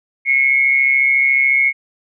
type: tone with amplitude modulation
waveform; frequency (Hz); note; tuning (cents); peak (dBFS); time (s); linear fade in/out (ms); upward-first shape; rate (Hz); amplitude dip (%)
sine; 2182; C#7; -28; -8; 0.25-1.73; 50; sine; 134; 60
effects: none